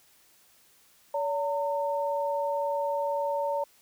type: tone pair together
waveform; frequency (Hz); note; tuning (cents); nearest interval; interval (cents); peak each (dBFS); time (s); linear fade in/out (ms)
sine; 570.8 / 911; D5 / A#5; -49 / -40; minor sixth; 809; -28 / -30; 1.14-3.64; 5
effects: white hiss -61 dBFS RMS until 3.81 s